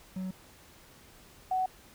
triangle / sine tone pair in turn, 186.7 / 746.8 Hz, F#3 / F#5, +16 / +16 cents, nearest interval 2 octaves, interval 2400 cents, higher second, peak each -31 / -26 dBFS, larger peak second, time 0.16-0.31 / 1.51-1.66 s, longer neither, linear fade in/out 5 ms, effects pink hiss -56 dBFS RMS until 1.94 s

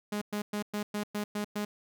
sawtooth tone bursts, 207.7 Hz, G#3, in tune, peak -27 dBFS, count 8, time 0.12-1.65 s, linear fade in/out 5 ms, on 95 ms, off 110 ms, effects none

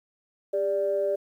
sine tone pair together, 401.2 / 586.3 Hz, G4 / D5, +40 / -3 cents, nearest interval perfect fifth, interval 657 cents, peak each -27 / -24 dBFS, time 0.53-1.16 s, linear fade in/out 10 ms, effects tanh soft clip ceiling -15 dBFS + 10-bit

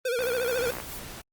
square tone with vibrato, 491.3 Hz, B4, 9 cents flat, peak -26 dBFS, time 0.05-0.71 s, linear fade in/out 5 ms, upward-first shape sine, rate 14 Hz, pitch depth 100 cents each way
click train, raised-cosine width 0.5 ms, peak -21 dBFS, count 39, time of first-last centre 0.19-0.801 s, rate 62.2 Hz
violet noise with tremolo, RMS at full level -39 dBFS, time 0.22-0.99 s, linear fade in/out 0 ms, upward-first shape triangle, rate 4.5 Hz, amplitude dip 50%
pink noise, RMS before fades -41 dBFS, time 0.56-1.22 s, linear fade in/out 20 ms
effects Opus 32 kbps

